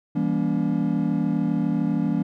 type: chord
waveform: triangle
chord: E diminished seventh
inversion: none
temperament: just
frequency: 164.81 / 197.78 / 237.3 / 284.8 Hz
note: E3 / G3 / Bb3 / Db4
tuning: 0 / +16 / +31 / +47 cents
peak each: -24 dBFS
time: 0.15-2.23 s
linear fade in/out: 10 ms
effects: none